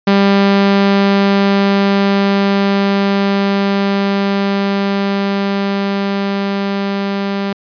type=tone with level ramp; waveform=sawtooth; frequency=198.3 Hz; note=G3; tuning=20 cents sharp; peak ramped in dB=-4 to -12 dBFS; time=0.07-7.53 s; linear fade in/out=5 ms; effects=resampled to 11025 Hz